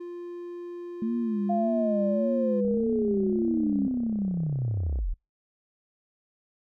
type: tone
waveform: triangle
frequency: 349.2 Hz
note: F4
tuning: in tune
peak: -33 dBFS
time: 0-2.61 s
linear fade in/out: 10 ms
type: tone with vibrato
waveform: sine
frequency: 218.7 Hz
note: A3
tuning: 10 cents flat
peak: -25 dBFS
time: 1.02-3.87 s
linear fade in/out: 2 ms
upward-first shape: sine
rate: 1.7 Hz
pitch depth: 140 cents each way
type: linear sweep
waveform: sine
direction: down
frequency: 700 to 31.39 Hz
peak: -25 dBFS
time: 1.49-5.14 s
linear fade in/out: 10 ms
type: click train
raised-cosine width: 2 ms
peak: -29 dBFS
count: 77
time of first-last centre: 2.65-4.988 s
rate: 32.5 Hz
effects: noise-tail reverb RT60 0.2 s tail -26 dB re dry